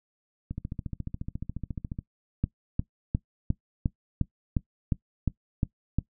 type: two click trains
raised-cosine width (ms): 5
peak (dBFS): -21 / -12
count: 22 / 11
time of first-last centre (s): 0.51-1.989 / 2.44-5.986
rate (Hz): 14.2 / 2.82
effects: noise-tail reverb RT60 0.1 s tail -19 dB re dry